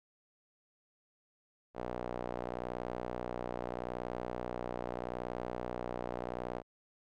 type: tone with band-pass filter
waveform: sawtooth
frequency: 60.8 Hz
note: B1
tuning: 26 cents flat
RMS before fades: -40 dBFS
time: 1.74-6.63 s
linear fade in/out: 50 ms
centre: 620 Hz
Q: 1.4
effects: none